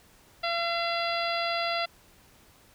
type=harmonic tone; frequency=681 Hz; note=F5; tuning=44 cents flat; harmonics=1 / 2 / 3 / 4 / 5 / 6 / 7; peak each=-30 / -33 / -35 / -36 / -37 / -38 / -38 dBFS; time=0.43-1.86 s; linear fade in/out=10 ms; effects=pink hiss -58 dBFS RMS until 2.74 s